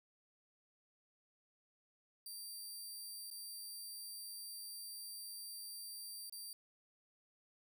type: tone with dropouts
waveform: 15% pulse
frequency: 4699 Hz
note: D8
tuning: in tune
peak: -40 dBFS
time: 2.26-6.53 s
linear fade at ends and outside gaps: 2 ms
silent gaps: 3.303-3.311 / 6.297-6.324 s
effects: none